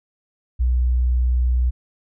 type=tone; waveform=sine; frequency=61.74 Hz; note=B1; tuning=in tune; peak=-15 dBFS; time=0.59-1.71 s; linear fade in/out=20 ms; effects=none